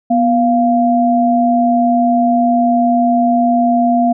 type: tone pair together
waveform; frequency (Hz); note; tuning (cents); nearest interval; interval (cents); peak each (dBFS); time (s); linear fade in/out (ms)
sine; 244 / 695; B3 / F5; -21 / -9; octave + tritone; 1812; -12; 0.1-4.13; 10
effects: none